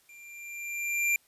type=tone with level ramp; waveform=square; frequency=2375 Hz; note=D7; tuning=19 cents sharp; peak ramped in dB=-50 to -23 dBFS; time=0.09-1.16 s; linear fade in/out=2 ms; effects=white hiss -65 dBFS RMS until 1.27 s + resampled to 32000 Hz